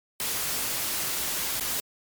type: noise with dropouts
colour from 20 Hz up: white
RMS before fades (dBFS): -29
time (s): 0.2-1.8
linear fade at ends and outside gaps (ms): 0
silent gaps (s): 1.597-1.608
effects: MP3 96 kbps